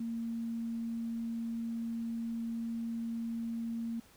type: tone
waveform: sine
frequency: 230 Hz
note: A#3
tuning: 23 cents flat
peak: -34 dBFS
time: 0-4 s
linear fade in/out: 5 ms
effects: pink hiss -61 dBFS RMS until 4.16 s